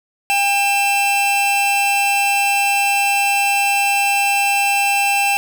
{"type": "tone pair together", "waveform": "45% pulse", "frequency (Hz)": [800, 2670], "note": ["G5", "E7"], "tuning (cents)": [35, 22], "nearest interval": "octave + major sixth", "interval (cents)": 2087, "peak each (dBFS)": -17, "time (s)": [0.3, 5.37], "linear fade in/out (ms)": 0, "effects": []}